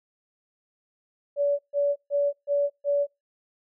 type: tone bursts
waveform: sine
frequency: 572 Hz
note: D5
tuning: 46 cents flat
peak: -20 dBFS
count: 5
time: 1.36-3.07 s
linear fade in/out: 50 ms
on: 230 ms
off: 140 ms
effects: noise-tail reverb RT60 0.2 s tail -24 dB re dry